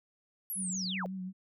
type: linear sweep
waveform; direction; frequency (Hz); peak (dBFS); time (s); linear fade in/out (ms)
sine; down; 11840 to 440; -34; 0.5-1.06; 0
type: tone with vibrato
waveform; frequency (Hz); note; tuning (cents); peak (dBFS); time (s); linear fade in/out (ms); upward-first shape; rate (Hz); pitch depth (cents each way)
sine; 187.2; F#3; +20; -36; 0.55-1.33; 50; sine; 5.5; 36
effects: none